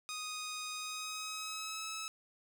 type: tone with pitch glide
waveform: 10% pulse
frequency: 1244.5 to 1297.3 Hz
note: D#6 to E6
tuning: 0 to -28 cents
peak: -31 dBFS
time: 0.09-2.08 s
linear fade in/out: 0 ms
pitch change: +72 cents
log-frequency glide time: 0.75-1.86 s
effects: none